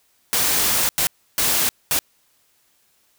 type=noise bursts at uneven times; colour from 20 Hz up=white; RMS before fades=-19 dBFS; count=4; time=0.33-0.89 / 0.98-1.07 / 1.38-1.69 / 1.91-1.99 s; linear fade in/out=0 ms; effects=white hiss -62 dBFS RMS until 3.18 s